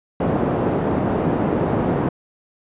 pink band-pass noise, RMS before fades -20 dBFS, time 0.2-2.09 s, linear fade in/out 5 ms, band 140 to 690 Hz, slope 12 dB/octave, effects resampled to 8000 Hz

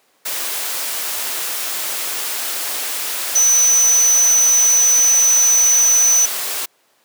sine tone in noise, 6000 Hz, F#8, 23 cents sharp, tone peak -10 dBFS, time 3.35-6.26 s, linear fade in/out 10 ms, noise white, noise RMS -23 dBFS, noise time 0.25-6.66 s, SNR +10 dB, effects pink hiss -58 dBFS RMS until 7.04 s + high-pass 400 Hz 12 dB/octave

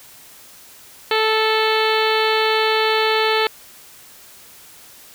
harmonic tone, 438.5 Hz, A4, 6 cents flat, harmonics 1 / 2 / 3 / 4 / 5 / 6 / 7 / 8 / 9 / 10, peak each -19 / -22 / -24 / -25 / -26 / -27 / -27 / -28 / -29 / -29 dBFS, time 1.11-3.47 s, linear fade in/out 2 ms, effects white hiss -44 dBFS RMS until 5.14 s

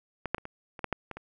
clicks, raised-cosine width 0.5 ms, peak -17 / -11 / -26 / -24 / -27 / -14 / -13 / -23 / -26 dBFS, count 9, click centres 0.257 / 0.346 / 0.382 / 0.454 / 0.792 / 0.843 / 0.927 / 1.113 / 1.17 s, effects none

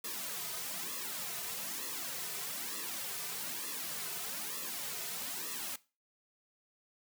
white noise with flanger, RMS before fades -40 dBFS, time 0.04-5.76 s, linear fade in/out 5 ms, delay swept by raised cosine 1.3 to 3.7 ms, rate 1.1 Hz, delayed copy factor -1, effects noise-tail reverb RT60 0.3 s tail -19 dB re dry + high-pass 150 Hz 12 dB/octave

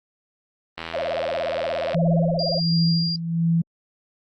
click train, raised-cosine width 0.3 ms, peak -14 dBFS, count 97, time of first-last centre 0.78-1.945 s, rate 82.4 Hz
sine tone with vibrato, 601 Hz, D5, 40 cents sharp, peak -23 dBFS, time 0.93-2.6 s, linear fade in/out 20 ms, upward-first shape sine, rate 17 Hz, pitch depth 250 cents each way
sine tone with tremolo, 166.7 Hz, E3, 20 cents sharp, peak -16 dBFS, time 1.94-3.62 s, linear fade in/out 10 ms, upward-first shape sine, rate 1.4 Hz, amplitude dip 70%
sine tone, 4790 Hz, D8, 33 cents sharp, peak -24 dBFS, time 2.39-3.16 s, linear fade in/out 2 ms
effects Opus 24 kbps

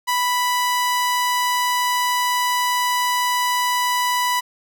sawtooth tone, 987.8 Hz, B5, in tune, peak -14 dBFS, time 0.07-4.41 s, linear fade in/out 20 ms, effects none

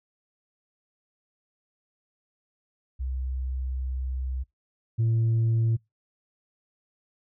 sine tone pair in turn, 64.6 / 113.75 Hz, C2 / A#2, -21 / -42 cents, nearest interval minor seventh, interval 979 cents, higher second, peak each -27 / -18 dBFS, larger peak second, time 2.99-4.44 / 4.98-5.77 s, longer first, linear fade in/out 20 ms, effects noise-tail reverb RT60 0.2 s tail -26 dB re dry + tanh soft clip ceiling -19 dBFS

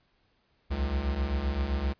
square beating tone pair, 62.7 / 70.4 Hz, B1 / C#2, +27 / +27 cents, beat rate 7.7 Hz, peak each -33 / -29 dBFS, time 0.7-1.94 s, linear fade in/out 20 ms, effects pink hiss -70 dBFS RMS until 1.99 s + resampled to 11025 Hz

